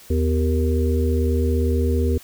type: harmonic tone with a mistuned harmonic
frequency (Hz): 77.78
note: D#2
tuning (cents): 0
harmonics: 1 / 3 / 5 / 6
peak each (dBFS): -18 / -25 / -26 / -27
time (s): 0.1-2.18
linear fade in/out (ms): 5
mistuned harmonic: 3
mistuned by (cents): +110
effects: white hiss -46 dBFS RMS until 2.23 s